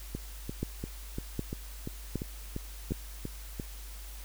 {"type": "two click trains", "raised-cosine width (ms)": 3, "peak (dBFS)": [-22, -18], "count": [11, 4], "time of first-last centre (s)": [[0.15, 3.598], [0.63, 2.92]], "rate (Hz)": [2.9, 1.31], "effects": ["added 50 Hz sine -42 dBFS peak until 4.24 s", "white hiss -50 dBFS RMS until 4.24 s"]}